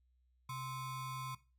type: ring-modulated tone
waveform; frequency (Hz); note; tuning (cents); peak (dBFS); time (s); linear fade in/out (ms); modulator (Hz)
square; 586; D5; -4; -39; 0.49-1.35; 5; 455
effects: noise-tail reverb RT60 0.3 s tail -17 dB re dry + added 62 Hz sine -70 dBFS peak until 1.58 s